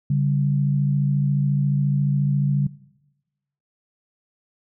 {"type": "tone pair together", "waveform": "sine", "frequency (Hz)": [141.73, 196], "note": ["C#3", "G3"], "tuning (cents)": [39, 0], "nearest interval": "tritone", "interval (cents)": 561, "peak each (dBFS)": [-17, -26], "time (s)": [0.1, 2.67], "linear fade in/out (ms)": 5, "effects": ["noise-tail reverb RT60 1.0 s tail -20 dB re dry"]}